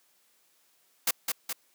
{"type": "noise with echo", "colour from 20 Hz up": "white", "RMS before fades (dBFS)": -25, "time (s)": [1.07, 1.11], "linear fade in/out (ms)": 5, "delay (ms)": 210, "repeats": 2, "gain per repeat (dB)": -4, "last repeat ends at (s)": 1.53, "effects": ["white hiss -67 dBFS RMS until 1.74 s", "high-pass 200 Hz 12 dB/octave"]}